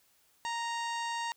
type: harmonic tone with a mistuned harmonic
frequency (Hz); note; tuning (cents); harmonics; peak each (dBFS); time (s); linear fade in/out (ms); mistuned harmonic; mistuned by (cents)
932; A#5; -1; 1 / 2 / 3 / 4 / 5 / 6 / 7 / 8 / 9; -34 / -40 / -44 / -46 / -48 / -50 / -51 / -52 / -53; 0.45-1.32; 0; 5; -32
effects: white hiss -68 dBFS RMS until 1.36 s